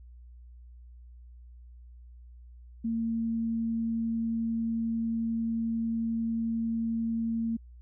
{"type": "tone", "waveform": "sine", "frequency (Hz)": 227.8, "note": "A#3", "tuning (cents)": -40, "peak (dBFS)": -27, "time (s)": [2.84, 7.57], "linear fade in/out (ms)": 10, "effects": ["added 60 Hz sine -47 dBFS peak until 7.81 s"]}